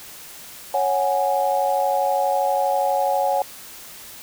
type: chord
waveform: sine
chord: C# suspended fourth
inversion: none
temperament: just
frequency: 554.4 / 739.2 / 831.5 Hz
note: C#5 / F#5 / G#5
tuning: 0 / -2 / +2 cents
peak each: -22 dBFS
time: 0.74-3.42 s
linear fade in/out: 2 ms
effects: white hiss -40 dBFS RMS until 4.22 s